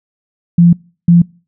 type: tone bursts at uneven times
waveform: sine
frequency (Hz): 172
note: F3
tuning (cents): -26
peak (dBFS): -3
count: 2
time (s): 0.58-0.73 / 1.08-1.22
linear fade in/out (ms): 5
effects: noise-tail reverb RT60 0.4 s tail -26 dB re dry